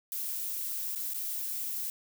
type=noise with dropouts; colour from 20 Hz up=violet; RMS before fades=-35 dBFS; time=0.12-1.9 s; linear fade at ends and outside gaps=1 ms; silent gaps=0.951-0.958 / 1.136-1.144 s; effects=none